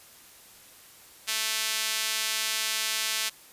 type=tone with high-pass filter; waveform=sawtooth; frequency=220 Hz; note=A3; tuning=in tune; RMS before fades=-29 dBFS; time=1.27-3.3 s; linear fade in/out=20 ms; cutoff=2800 Hz; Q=0.77; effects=white hiss -52 dBFS RMS until 3.52 s + resampled to 32000 Hz